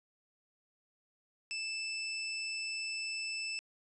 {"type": "tone", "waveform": "25% pulse", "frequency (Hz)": 2637, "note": "E7", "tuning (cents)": 0, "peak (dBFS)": -32, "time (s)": [1.51, 3.59], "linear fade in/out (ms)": 0, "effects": ["resampled to 22050 Hz"]}